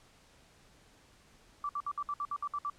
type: tone bursts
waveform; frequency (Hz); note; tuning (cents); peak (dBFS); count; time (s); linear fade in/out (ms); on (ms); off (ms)
sine; 1163; D6; -17; -32; 10; 1.64-2.699; 2; 51; 61
effects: pink hiss -62 dBFS RMS until 2.78 s + low-pass 9000 Hz 12 dB/octave